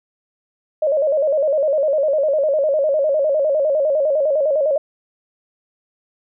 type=tone with vibrato; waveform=sine; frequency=585 Hz; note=D5; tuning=7 cents flat; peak=-14 dBFS; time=0.82-4.78 s; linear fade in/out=5 ms; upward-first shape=square; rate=9.9 Hz; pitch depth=100 cents each way; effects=none